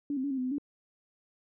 sine tone with pitch steps, 287 / 260.8 / 283.8 / 266.5 / 253.8 / 255.3 / 287 Hz, D4 / C4 / C#4 / C4 / B3 / C4 / D4, -40 / -5 / +41 / +32 / +47 / -42 / -40 cents, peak -29 dBFS, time 0.1-0.583 s, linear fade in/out 2 ms, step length 69 ms, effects none

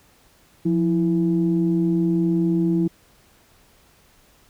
sine tone pair together, 174.48 / 329.6 Hz, F3 / E4, -1 / 0 cents, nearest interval major seventh, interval 1101 cents, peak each -19 dBFS, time 0.65-2.88 s, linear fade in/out 10 ms, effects tanh soft clip ceiling -10 dBFS + pink hiss -56 dBFS RMS until 4.49 s

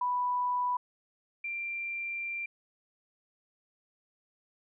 sine tone pair in turn, 987.8 / 2368 Hz, B5 / D7, 0 / +14 cents, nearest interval octave + minor third, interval 1514 cents, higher second, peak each -27 / -33 dBFS, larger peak first, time 0.01-0.77 / 1.44-2.46 s, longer second, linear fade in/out 5 ms, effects none

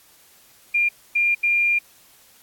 sine tone bursts at uneven times, 2400 Hz, D7, 37 cents sharp, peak -16 dBFS, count 3, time 0.74-0.89 / 1.15-1.35 / 1.43-1.79 s, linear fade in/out 10 ms, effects white hiss -53 dBFS RMS until 2.42 s + AAC 64 kbps

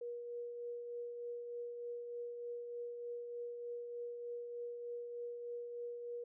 sine tone with tremolo, 478.3 Hz, A#4, 44 cents sharp, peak -40 dBFS, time 0.01-6.24 s, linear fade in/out 5 ms, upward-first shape triangle, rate 3.3 Hz, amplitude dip 40%, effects none

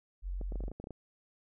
sine tone, 45.56 Hz, F#1, 26 cents flat, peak -34 dBFS, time 0.22-0.72 s, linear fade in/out 50 ms
clicks, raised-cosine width 2 ms, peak -30 dBFS, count 11, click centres 0.413 / 0.522 / 0.557 / 0.606 / 0.638 / 0.681 / 0.716 / 0.8 / 0.841 / 0.871 / 0.907 s
effects none

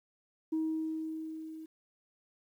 sine tone with level ramp, 317.5 Hz, D#4, 35 cents sharp, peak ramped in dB -27 to -43 dBFS, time 0.52-1.66 s, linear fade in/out 10 ms, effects tanh soft clip ceiling -26 dBFS + 11-bit

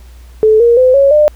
sine tone with pitch steps, 434.3 / 470.9 / 510.5 / 553.5 / 600.2 Hz, A4 / A#4 / C5 / C#5 / D5, -23 / +18 / -43 / -3 / +38 cents, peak -4 dBFS, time 0.43-1.28 s, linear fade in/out 0 ms, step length 170 ms, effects added 60 Hz sine -33 dBFS peak until 1.35 s + pink hiss -47 dBFS RMS until 1.35 s

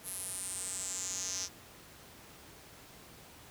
square tone with band-pass filter sweep, 93.4 Hz, F#2, 17 cents sharp, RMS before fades -39 dBFS, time 0.03-1.49 s, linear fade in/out 50 ms, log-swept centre 11000 to 5800 Hz, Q 6.9, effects pink hiss -54 dBFS RMS until 3.5 s + high-pass 60 Hz 12 dB/octave

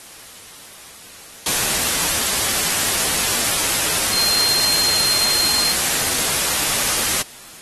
sine tone in noise, 4186 Hz, C8, in tune, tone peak -18 dBFS, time 4.13-5.72 s, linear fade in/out 2 ms, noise white, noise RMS -19 dBFS, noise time 1.46-7.22 s, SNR -2 dB, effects white hiss -40 dBFS RMS until 7.61 s + AAC 32 kbps

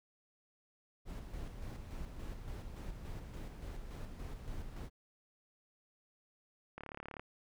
brown noise with tremolo, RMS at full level -43 dBFS, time 1.05-4.9 s, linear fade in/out 50 ms, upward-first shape square, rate 3.5 Hz, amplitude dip 40%
click train, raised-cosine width 0.5 ms, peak -30 dBFS, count 16, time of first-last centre 6.78-7.196 s, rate 36.1 Hz
effects none

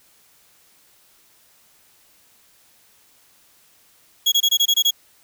35% pulse tone bursts, 3323 Hz, G#7, in tune, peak -12 dBFS, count 8, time 4.26-4.909 s, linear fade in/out 10 ms, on 61 ms, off 23 ms, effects white hiss -56 dBFS RMS until 5.23 s

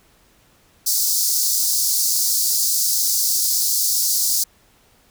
pink high-pass noise, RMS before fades -19 dBFS, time 0.86-4.44 s, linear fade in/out 10 ms, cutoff 4600 Hz, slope 48 dB/octave, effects pink hiss -56 dBFS RMS until 5.1 s

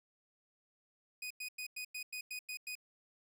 sawtooth tone bursts, 2489 Hz, D#7, in tune, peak -37 dBFS, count 9, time 1.22-2.753 s, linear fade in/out 5 ms, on 85 ms, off 96 ms, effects none

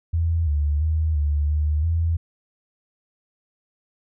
sine tone with pitch steps, 82.9 / 73.5 / 78.9 / 73.5 / 75.6 / 82.9 Hz, E2 / D2 / D#2 / D2 / D#2 / E2, +10 / +2 / +25 / +2 / -49 / +10 cents, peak -18 dBFS, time 0.13-2.17 s, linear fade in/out 10 ms, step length 340 ms, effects none

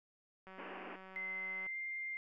click train, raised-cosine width 0.5 ms, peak -39 dBFS, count 227, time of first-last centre 0.47-1.666 s, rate 189 Hz
pink band-pass noise, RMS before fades -49 dBFS, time 0.58-0.96 s, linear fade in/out 5 ms, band 240 to 2900 Hz, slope 96 dB/octave
sine tone with pitch glide, 2064 to 2103 Hz, C7 to C7, -24 to +8 cents, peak -39 dBFS, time 1.16-2.17 s, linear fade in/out 0 ms, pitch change +32 cents, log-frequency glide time 1.59-1.78 s
effects none

